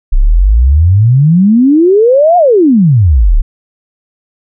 sine exponential two-way sweep, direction up then down, 30.38 to 728 to 30.38 Hz, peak -3 dBFS, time 0.12-3.42 s, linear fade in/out 10 ms, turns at 2.37 s, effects none

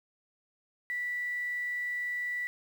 sine tone with quantisation, 1961 Hz, B6, 13 cents flat, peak -31 dBFS, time 0.9-2.47 s, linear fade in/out 0 ms, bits 9, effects none

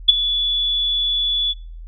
sine tone with ADSR envelope, 3434 Hz, A7, 43 cents flat, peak -3 dBFS, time 0.08-1.54 s, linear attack 13 ms, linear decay 17 ms, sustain -14 dB, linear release 33 ms, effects noise-tail reverb RT60 0.4 s tail -21 dB re dry + added 41 Hz sine -32 dBFS peak until 1.87 s

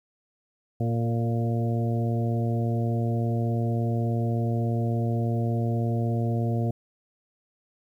harmonic tone with a mistuned harmonic, 116.54 Hz, A#2, in tune, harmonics 1 / 2 / 3 / 4 / 5 / 6, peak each -24 / -30 / -35 / -36 / -38 / -37 dBFS, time 0.8-6.71 s, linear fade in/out 5 ms, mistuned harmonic 4, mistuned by -20 cents, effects 10-bit

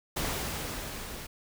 pink noise with level ramp, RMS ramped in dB -31 to -42 dBFS, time 0.16-1.27 s, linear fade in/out 10 ms, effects none

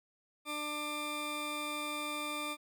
20% pulse tone pair together, 297.9 / 1191.6 Hz, D4 / D6, +25 / +25 cents, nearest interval 2 octaves, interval 2400 cents, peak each -36 / -33 dBFS, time 0.45-2.57 s, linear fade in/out 50 ms, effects none

